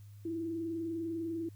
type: tone with vibrato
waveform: sine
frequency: 329.6 Hz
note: E4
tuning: in tune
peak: -34 dBFS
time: 0.25-1.49 s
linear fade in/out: 5 ms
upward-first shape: sine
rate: 20 Hz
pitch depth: 56 cents each way
effects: added 102 Hz sine -49 dBFS peak until 1.55 s + white hiss -69 dBFS RMS until 1.55 s